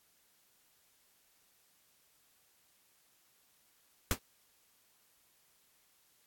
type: noise with exponential decay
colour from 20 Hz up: pink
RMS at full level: -25 dBFS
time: 4.11-4.19 s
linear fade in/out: 0 ms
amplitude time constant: 17 ms
effects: white hiss -70 dBFS RMS until 6.26 s + AAC 64 kbps